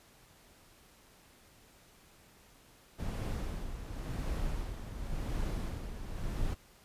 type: noise with tremolo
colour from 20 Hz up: brown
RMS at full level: -34 dBFS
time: 2.98-6.55 s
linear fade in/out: 20 ms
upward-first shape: sine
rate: 0.92 Hz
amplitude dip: 60%
effects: pink hiss -61 dBFS RMS until 6.84 s + resampled to 32000 Hz